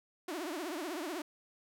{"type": "tone with vibrato", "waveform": "sawtooth", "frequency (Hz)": 329.6, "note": "E4", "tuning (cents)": 0, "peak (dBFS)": -33, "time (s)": [0.28, 1.22], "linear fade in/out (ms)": 5, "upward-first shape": "triangle", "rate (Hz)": 16, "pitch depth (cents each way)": 270, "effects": []}